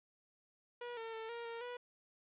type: tone with pitch steps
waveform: sawtooth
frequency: 482.8 / 452.5 / 446 / 469.4 / 462.9 / 489 Hz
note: B4 / A4 / A4 / A#4 / A#4 / B4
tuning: -39 / +48 / +23 / +12 / -12 / -17 cents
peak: -39 dBFS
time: 0.81-1.77 s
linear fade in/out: 5 ms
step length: 160 ms
effects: resampled to 8000 Hz + 11-bit